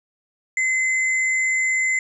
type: tone pair together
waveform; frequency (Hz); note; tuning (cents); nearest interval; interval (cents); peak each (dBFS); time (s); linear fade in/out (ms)
sine; 2049 / 7224; C7 / A8; -37 / +45; octave + minor seventh; 2182; -18 / -29; 0.57-1.99; 2
effects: none